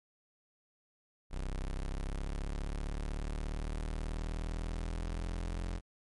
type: linear sweep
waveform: 35% pulse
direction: up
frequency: 31.96 to 43.65 Hz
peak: -33 dBFS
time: 1.3-5.81 s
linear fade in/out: 50 ms
effects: MP3 48 kbps